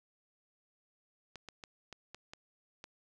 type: clicks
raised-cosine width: 0.2 ms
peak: -29 dBFS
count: 7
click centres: 1.357 / 1.487 / 1.638 / 1.927 / 2.146 / 2.335 / 2.841 s
effects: none